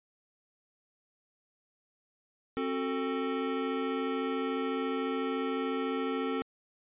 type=chord; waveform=square; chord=F# diminished; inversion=second; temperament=just; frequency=266.4 / 370 / 444 Hz; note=C4 / F#4 / A4; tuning=+31 / 0 / +16 cents; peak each=-34 / -39 / -35 dBFS; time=2.57-6.42 s; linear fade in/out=0 ms; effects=resampled to 8000 Hz